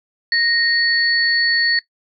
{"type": "tone pair together", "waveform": "sine", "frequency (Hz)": [1864.7, 4432], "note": ["A#6", "C#8"], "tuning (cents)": [0, -1], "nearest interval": "octave + minor third", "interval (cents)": 1499, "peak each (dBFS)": -17, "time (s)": [0.32, 1.79], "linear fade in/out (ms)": 2, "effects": ["noise-tail reverb RT60 0.1 s tail -17 dB re dry"]}